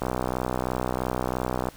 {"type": "click train", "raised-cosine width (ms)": 1, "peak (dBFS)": -12, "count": 106, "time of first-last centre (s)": [0.02, 1.687], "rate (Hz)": 63, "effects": ["pink hiss -49 dBFS RMS until 1.76 s"]}